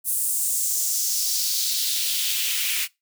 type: noise with high-pass filter sweep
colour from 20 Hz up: white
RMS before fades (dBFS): -24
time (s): 0.04-2.88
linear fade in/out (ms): 50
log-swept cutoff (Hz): 9900 to 2300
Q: 2.2
effects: noise-tail reverb RT60 0.2 s tail -22 dB re dry